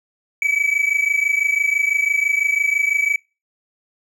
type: tone pair together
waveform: triangle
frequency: 2276 / 2302 Hz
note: C#7 / D7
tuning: +45 / -35 cents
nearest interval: unison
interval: 20 cents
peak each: -17 / -18 dBFS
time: 0.42-3.16 s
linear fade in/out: 2 ms
effects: noise-tail reverb RT60 0.3 s tail -25 dB re dry